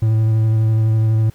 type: tone with vibrato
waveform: triangle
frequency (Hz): 110.4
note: A2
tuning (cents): +6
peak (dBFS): -10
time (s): 0.02-1.3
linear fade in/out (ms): 5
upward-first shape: square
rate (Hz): 12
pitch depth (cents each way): 12
effects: pink hiss -52 dBFS RMS until 1.34 s